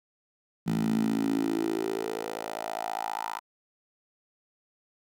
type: tone with high-pass filter sweep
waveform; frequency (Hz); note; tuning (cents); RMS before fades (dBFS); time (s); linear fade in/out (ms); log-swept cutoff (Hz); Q
10% pulse; 55; A1; 0; -30; 0.66-3.4; 20; 180 to 1000; 5.3
effects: none